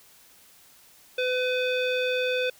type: tone with low-pass filter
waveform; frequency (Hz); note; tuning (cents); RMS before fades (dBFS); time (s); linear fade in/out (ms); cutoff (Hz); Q
square; 504; B4; +35; -26; 1.18-2.5; 5; 3100; 5.8
effects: white hiss -55 dBFS RMS until 2.59 s